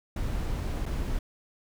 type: noise with dropouts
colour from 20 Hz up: brown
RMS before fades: -30 dBFS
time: 0.16-1.19 s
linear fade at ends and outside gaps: 5 ms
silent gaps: 0.857-0.861 s
effects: none